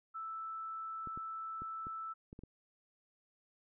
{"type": "tone", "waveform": "sine", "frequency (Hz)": 1318.5, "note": "E6", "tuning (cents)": 0, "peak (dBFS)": -40, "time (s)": [0.14, 2.14], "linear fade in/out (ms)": 20}
{"type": "clicks", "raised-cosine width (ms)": 3, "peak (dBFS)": -36, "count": 7, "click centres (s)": [1.073, 1.175, 1.62, 1.869, 2.329, 2.391, 2.436]}
{"effects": []}